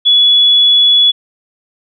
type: tone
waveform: sine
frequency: 3400 Hz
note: G#7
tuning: 40 cents sharp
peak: -5 dBFS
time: 0.05-1.12 s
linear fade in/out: 20 ms
effects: none